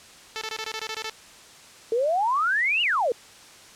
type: tone bursts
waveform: 5% pulse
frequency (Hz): 440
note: A4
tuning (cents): 0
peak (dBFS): -18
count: 10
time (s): 0.36-1.097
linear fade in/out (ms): 0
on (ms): 53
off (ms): 23
type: exponential two-way sweep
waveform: sine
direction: up then down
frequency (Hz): 438.5 to 2960 to 438.5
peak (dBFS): -20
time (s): 1.92-3.12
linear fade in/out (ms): 2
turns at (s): 2.82
effects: white hiss -48 dBFS RMS until 3.75 s + low-pass 8000 Hz 12 dB/octave